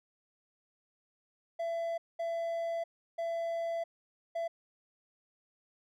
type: tone bursts at uneven times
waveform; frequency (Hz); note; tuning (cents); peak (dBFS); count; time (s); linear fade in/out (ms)
triangle; 670; E5; +28; -30; 4; 1.59-1.98 / 2.19-2.84 / 3.18-3.84 / 4.35-4.48; 10
effects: none